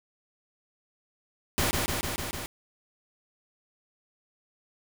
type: noise with echo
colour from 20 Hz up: pink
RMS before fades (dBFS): -26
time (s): 1.58-1.71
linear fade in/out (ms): 0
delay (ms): 150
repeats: 5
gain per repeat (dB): -2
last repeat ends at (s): 2.46
effects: none